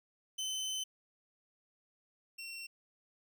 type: tone pair in turn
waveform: 25% pulse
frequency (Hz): 3052 / 2719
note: G7 / F7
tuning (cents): -47 / -47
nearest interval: major second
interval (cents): 200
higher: first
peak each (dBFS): -32 / -39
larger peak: first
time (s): 0.38-0.84 / 2.38-2.67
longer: first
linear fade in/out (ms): 10
effects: none